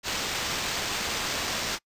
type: noise with sample-and-hold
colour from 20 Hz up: white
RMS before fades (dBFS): -30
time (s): 0.03-1.79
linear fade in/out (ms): 50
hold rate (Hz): 11025
effects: noise-tail reverb RT60 0.1 s tail -25 dB re dry + resampled to 32000 Hz